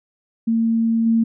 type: tone with level steps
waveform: sine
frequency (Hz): 227.4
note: A#3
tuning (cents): -43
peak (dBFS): -15 / -13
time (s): 0.47-1.24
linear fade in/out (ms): 10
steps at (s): 1.06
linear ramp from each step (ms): 5
effects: none